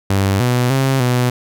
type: tone with pitch steps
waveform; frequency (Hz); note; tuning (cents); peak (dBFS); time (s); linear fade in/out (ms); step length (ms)
sawtooth; 97.8 / 123.6 / 134.1 / 124.1; G2 / B2 / C3 / B2; -4 / +2 / +43 / +9; -9; 0.1-1.3; 5; 300
effects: none